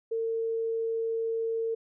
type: tone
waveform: sine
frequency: 453.3 Hz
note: A#4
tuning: 48 cents flat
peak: -27 dBFS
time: 0.11-1.75 s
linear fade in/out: 10 ms
effects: none